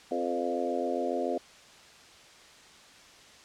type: harmonic tone with a mistuned harmonic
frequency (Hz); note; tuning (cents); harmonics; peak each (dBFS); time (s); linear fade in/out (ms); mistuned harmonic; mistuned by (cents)
87.2; F2; -2; 3 / 4 / 5 / 6 / 7 / 8; -35 / -35 / -35 / -35 / -35 / -35; 0.11-1.38; 5; 6; -20
effects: white hiss -53 dBFS RMS until 3.44 s + low-pass 6000 Hz 12 dB/octave